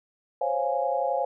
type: chord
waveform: sine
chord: Db major seventh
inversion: third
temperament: equal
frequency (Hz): 523.3 / 554.4 / 698.5 / 830.6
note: C5 / Db5 / F5 / Ab5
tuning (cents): 0 / 0 / 0 / 0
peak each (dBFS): -29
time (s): 0.41-1.25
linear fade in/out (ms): 5
effects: none